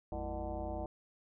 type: tone with frequency modulation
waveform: sine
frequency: 329.6 Hz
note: E4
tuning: in tune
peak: -36 dBFS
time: 0.12-0.86 s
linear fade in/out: 2 ms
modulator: 138 Hz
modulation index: 3.4
effects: none